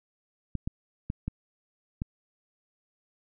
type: clicks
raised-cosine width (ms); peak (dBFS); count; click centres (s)
5; -18; 5; 0.553 / 0.675 / 1.101 / 1.28 / 2.019
effects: none